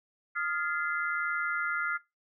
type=tone cluster; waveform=sine; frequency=1241 / 1402 / 1702 / 2059 Hz; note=D#6 / F6 / G#6 / C7; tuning=-5 / +6 / +42 / -28 cents; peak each=-37 / -31 / -39 / -35 dBFS; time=0.35-1.98 s; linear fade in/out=20 ms; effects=noise-tail reverb RT60 0.2 s tail -19 dB re dry